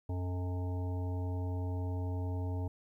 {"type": "harmonic tone with a mistuned harmonic", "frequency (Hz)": 91, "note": "F#2", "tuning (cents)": -28, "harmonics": [1, 3, 5, 7, 9, 10], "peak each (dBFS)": [-33, -43, -47, -50, -52, -53], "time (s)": [0.09, 2.68], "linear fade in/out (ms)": 5, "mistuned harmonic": 5, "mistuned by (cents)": -54, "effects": ["12-bit"]}